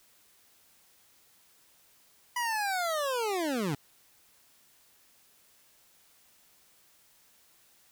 25% pulse linear sweep, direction down, 987.8 to 131 Hz, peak -25 dBFS, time 2.36-3.75 s, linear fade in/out 5 ms, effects white hiss -63 dBFS RMS until 7.91 s

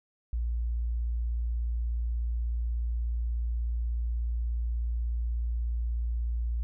sine tone, 58.27 Hz, A#1, in tune, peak -27 dBFS, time 0.33-6.63 s, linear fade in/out 0 ms, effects none

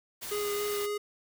white noise, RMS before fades -39 dBFS, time 0.21-0.87 s, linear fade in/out 20 ms
square tone with vibrato, 412.1 Hz, G#4, 13 cents flat, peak -31 dBFS, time 0.31-0.98 s, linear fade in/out 10 ms, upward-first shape sine, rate 3.6 Hz, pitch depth 12 cents each way
effects none

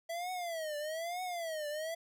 square tone with vibrato, 659.3 Hz, E5, in tune, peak -37 dBFS, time 0.09-1.95 s, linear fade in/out 10 ms, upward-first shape triangle, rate 1.1 Hz, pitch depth 210 cents each way, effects none

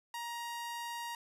sawtooth tone, 942 Hz, A#5, 18 cents sharp, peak -35 dBFS, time 0.14-1.15 s, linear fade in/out 2 ms, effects resampled to 32000 Hz

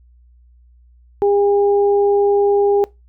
sine tone pair together, 404.5 / 809 Hz, G#4 / G#5, -46 / -46 cents, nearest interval octave, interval 1200 cents, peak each -12 / -21 dBFS, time 1.22-2.84 s, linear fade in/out 0 ms, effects noise-tail reverb RT60 0.2 s tail -22 dB re dry + added 60 Hz sine -46 dBFS peak until 3.08 s

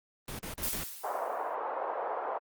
pink noise bursts, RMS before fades -39 dBFS, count 4, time 0.28-0.837 s, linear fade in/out 2 ms, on 110 ms, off 39 ms
blue noise with exponential decay, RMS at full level -31 dBFS, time 0.63-1.55 s, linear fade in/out 2 ms, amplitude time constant 200 ms
white band-pass noise, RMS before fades -35 dBFS, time 1.03-2.39 s, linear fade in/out 20 ms, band 520 to 970 Hz, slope 24 dB/octave
effects Opus 24 kbps

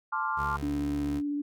sine chord, D minor seventh, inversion second, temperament equal, 880 / 1046.5 / 1174.7 / 1396.9 Hz, A5 / C6 / D6 / F6, 0 / 0 / 0 / 0 cents, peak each -33 dBFS, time 0.12-0.57 s, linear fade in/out 10 ms
25% pulse tone, 71.6 Hz, D2, 43 cents flat, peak -31 dBFS, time 0.36-1.22 s, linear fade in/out 50 ms
sine tone with vibrato, 289.7 Hz, D4, 24 cents flat, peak -28 dBFS, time 0.62-1.42 s, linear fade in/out 10 ms, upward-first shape square, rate 16 Hz, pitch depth 9 cents each way
effects none

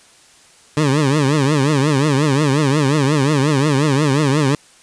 20% pulse tone with vibrato, 143.5 Hz, D3, 40 cents flat, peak -8 dBFS, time 0.77-4.55 s, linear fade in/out 2 ms, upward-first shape triangle, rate 5.6 Hz, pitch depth 180 cents each way, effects white hiss -48 dBFS RMS until 4.82 s + resampled to 22050 Hz

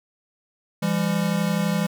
square tone pair together, 168.85 / 200.8 Hz, E3 / G3, +42 / +42 cents, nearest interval minor third, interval 300 cents, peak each -24 dBFS, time 0.82-1.87 s, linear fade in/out 10 ms, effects none

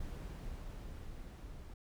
brown noise with level ramp, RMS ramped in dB -43 to -49 dBFS, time 0-1.74 s, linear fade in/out 5 ms, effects none

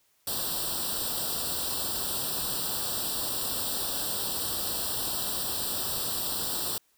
white noise with comb filter, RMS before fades -31 dBFS, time 0.27-6.78 s, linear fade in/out 2 ms, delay 0.23 ms, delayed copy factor +1, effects white hiss -68 dBFS RMS until 6.97 s

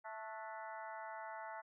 harmonic tone with a mistuned harmonic, 220 Hz, A3, in tune, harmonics 3 / 4 / 5 / 6 / 7 / 8 / 9, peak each -51 / -48 / -55 / -57 / -54 / -58 / -58 dBFS, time 0.04-1.62 s, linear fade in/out 20 ms, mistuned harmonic 7, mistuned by -77 cents, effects none

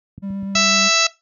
click train, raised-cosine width 5 ms, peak -20 dBFS, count 4, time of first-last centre 0.18-0.552 s, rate 8.06 Hz
triangle tone with vibrato, 196 Hz, G3, in tune, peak -22 dBFS, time 0.22-0.89 s, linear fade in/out 20 ms, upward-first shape sine, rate 8.1 Hz, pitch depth 13 cents each way
harmonic tone, 661 Hz, E5, 5 cents sharp, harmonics 1 / 2 / 3 / 4 / 5 / 6 / 7 / 8 / 9 / 10, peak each -24 / -21 / -25 / -20 / -27 / -21 / -23 / -24 / -26 / -23 dBFS, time 0.55-1.07 s, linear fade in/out 5 ms
effects noise-tail reverb RT60 0.2 s tail -17 dB re dry + high-pass 100 Hz 12 dB/octave

